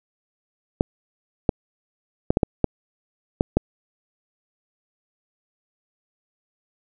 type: clicks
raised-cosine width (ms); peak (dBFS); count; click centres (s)
2; -3; 8; 0.809 / 1.492 / 2.305 / 2.371 / 2.432 / 2.643 / 3.409 / 3.57
effects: none